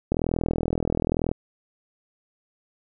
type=click train; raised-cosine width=2 ms; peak=-10 dBFS; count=50; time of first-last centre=0.12-1.315 s; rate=41 Hz; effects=none